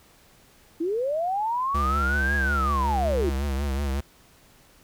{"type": "linear two-way sweep", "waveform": "sine", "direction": "up then down", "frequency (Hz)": [311.1, 1665, 311.1], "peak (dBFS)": -23, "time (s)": [0.8, 3.3], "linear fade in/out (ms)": 10, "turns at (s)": 2.36}
{"type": "tone with vibrato", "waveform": "square", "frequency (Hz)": 69.3, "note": "C#2", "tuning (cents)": 0, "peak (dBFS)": -25, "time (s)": [1.74, 4.01], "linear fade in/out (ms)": 10, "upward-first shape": "triangle", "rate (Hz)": 5.4, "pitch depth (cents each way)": 96}
{"effects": ["pink hiss -56 dBFS RMS until 4.83 s"]}